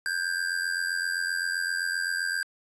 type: tone with amplitude modulation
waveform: square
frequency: 1586 Hz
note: G6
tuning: 20 cents sharp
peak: -24 dBFS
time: 0.06-2.43 s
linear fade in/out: 0 ms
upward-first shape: sine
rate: 87.7 Hz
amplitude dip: 75%
effects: resampled to 24000 Hz + 11-bit